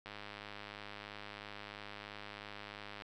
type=click train; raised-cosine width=0.3 ms; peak=-30 dBFS; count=306; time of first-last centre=0.06-3.021 s; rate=103 Hz; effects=12-bit